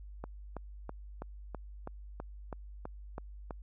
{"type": "click train", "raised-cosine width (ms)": 1, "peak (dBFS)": -26, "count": 11, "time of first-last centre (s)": [0.24, 3.508], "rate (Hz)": 3.06, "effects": ["added 50 Hz sine -45 dBFS peak until 3.62 s"]}